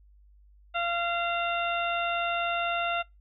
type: harmonic tone with a mistuned harmonic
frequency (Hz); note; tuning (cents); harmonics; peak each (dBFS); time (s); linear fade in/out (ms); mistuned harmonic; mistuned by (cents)
689; F5; -24; 1 / 2 / 3 / 4 / 5; -30 / -30 / -38 / -33 / -39; 0.74-3.03; 20; 5; +80
effects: noise-tail reverb RT60 0.2 s tail -24 dB re dry + added 50 Hz sine -54 dBFS peak until 3.2 s